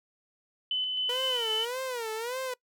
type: tone with tremolo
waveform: sine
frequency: 3021 Hz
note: F#7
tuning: 35 cents sharp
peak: -26 dBFS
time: 0.71-1.65 s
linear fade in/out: 2 ms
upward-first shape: square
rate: 3.8 Hz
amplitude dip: 25%
type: tone with vibrato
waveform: sawtooth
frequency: 479 Hz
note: A#4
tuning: 47 cents sharp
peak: -28 dBFS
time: 1.09-2.54 s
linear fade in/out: 5 ms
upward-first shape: sine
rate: 1.7 Hz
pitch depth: 160 cents each way
effects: noise-tail reverb RT60 0.1 s tail -23 dB re dry